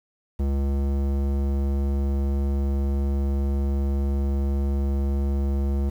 square tone with low-pass filter, 69.3 Hz, C#2, in tune, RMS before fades -23 dBFS, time 0.39-5.9 s, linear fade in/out 10 ms, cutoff 500 Hz, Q 0.67, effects 8-bit

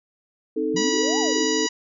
sine chord, A diminished, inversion first, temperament equal, 261.6 / 311.1 / 440 Hz, C4 / Eb4 / A4, 0 / 0 / 0 cents, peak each -29 / -25 / -24 dBFS, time 0.56-1.67 s, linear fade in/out 10 ms
sine exponential two-way sweep, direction up then down, 160.1 to 904 to 266.2 Hz, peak -28 dBFS, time 0.74-1.45 s, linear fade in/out 5 ms, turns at 1.19 s
harmonic tone, 972 Hz, B5, 28 cents flat, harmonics 1 / 2 / 3 / 4 / 5 / 6 / 7, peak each -33 / -30 / -31 / -33 / -30 / -31 / -31 dBFS, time 0.76-1.69 s, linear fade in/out 10 ms
effects none

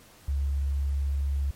sine tone, 69.7 Hz, C#2, 10 cents sharp, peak -24 dBFS, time 0.28-1.51 s, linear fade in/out 5 ms, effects pink hiss -54 dBFS RMS until 1.55 s + MP3 64 kbps

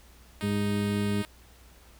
5% pulse tone, 311.1 Hz, D#4, in tune, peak -25 dBFS, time 0.41-1.25 s, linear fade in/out 0 ms
harmonic tone, 102.1 Hz, G#2, 29 cents flat, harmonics 1 / 2 / 3 / 4, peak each -31 / -27 / -39 / -34 dBFS, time 0.42-1.23 s, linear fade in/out 20 ms
effects added 60 Hz sine -54 dBFS peak until 1.99 s + pink hiss -57 dBFS RMS until 1.99 s

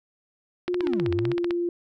click train, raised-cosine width 0.3 ms, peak -15 dBFS, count 14, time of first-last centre 0.68-1.508 s, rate 15.7 Hz
sine tone with pitch glide, 356.4 to 346.7 Hz, F4 to F4, +35 to -13 cents, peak -23 dBFS, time 0.68-1.69 s, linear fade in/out 2 ms, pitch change -48 cents, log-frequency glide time 0.8-1 s
triangle linear two-way sweep, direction down then up, 363.9 to 84 to 144.3 Hz, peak -25 dBFS, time 0.79-1.35 s, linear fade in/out 50 ms, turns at 1.11 s
effects none

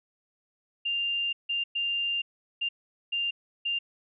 sine tone bursts at uneven times, 2794 Hz, F7, in tune, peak -26 dBFS, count 6, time 0.85-1.33 / 1.49-1.64 / 1.75-2.22 / 2.61-2.69 / 3.12-3.31 / 3.65-3.79 s, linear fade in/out 10 ms, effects none

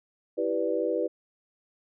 sine chord, E minor seventh, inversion none, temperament equal, 329.6 / 392 / 493.9 / 587.3 Hz, E4 / G4 / B4 / D5, 0 / 0 / 0 / 0 cents, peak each -31 / -31 / -28 / -32 dBFS, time 0.37-1.08 s, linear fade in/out 20 ms, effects none

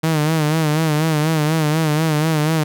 sawtooth tone with vibrato, 155.56 Hz, D#3, in tune, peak -11 dBFS, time 0.03-2.64 s, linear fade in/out 10 ms, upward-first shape sine, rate 4.1 Hz, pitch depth 75 cents each way, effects none

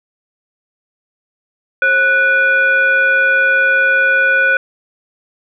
sine tone with frequency modulation, 1480 Hz, F#6, in tune, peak -9 dBFS, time 1.82-4.57 s, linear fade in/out 2 ms, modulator 945 Hz, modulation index 0.6, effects none

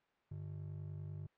triangle ring-modulated tone, 123.47 Hz, B2, in tune, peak -38 dBFS, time 0.31-1.27 s, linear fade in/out 5 ms, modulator 25.1 Hz, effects white hiss -75 dBFS RMS until 1.37 s + low-pass 2000 Hz 12 dB/octave

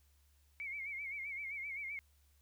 sine tone with vibrato, 2217 Hz, C#7, in tune, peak -40 dBFS, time 0.6-1.99 s, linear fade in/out 0 ms, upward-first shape sine, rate 7.7 Hz, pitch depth 85 cents each way, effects added 71 Hz sine -67 dBFS peak until 2.41 s + white hiss -75 dBFS RMS until 2.41 s

